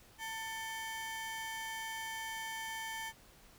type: ring-modulated tone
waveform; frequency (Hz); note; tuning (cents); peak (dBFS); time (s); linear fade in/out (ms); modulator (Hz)
30% pulse; 1335; E6; +22; -34; 0.18-3.13; 50; 439
effects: pink hiss -61 dBFS RMS until 3.58 s